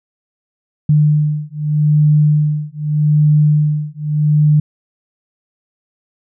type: beating tone pair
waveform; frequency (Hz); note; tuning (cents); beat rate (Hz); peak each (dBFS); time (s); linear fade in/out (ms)
sine; 150 / 150.82; D3 / D3; +37 / +46; 0.82; -13; 0.89-4.6; 5
effects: none